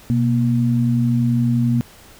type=tone pair together; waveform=sine; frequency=124.78 / 236.3 Hz; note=B2 / A#3; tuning=+18 / +24 cents; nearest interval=major seventh; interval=1106 cents; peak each=-17 dBFS; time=0.1-1.81 s; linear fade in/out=0 ms; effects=pink hiss -45 dBFS RMS until 2.19 s